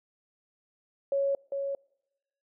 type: tone pair in turn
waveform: sine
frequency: 554.4 / 554.4 Hz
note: C#5 / C#5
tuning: 0 / 0 cents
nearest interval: unison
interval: 0 cents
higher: neither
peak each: -24 / -29 dBFS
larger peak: first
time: 1.12-1.35 / 1.52-1.75 s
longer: neither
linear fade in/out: 2 ms
effects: noise-tail reverb RT60 0.9 s tail -26 dB re dry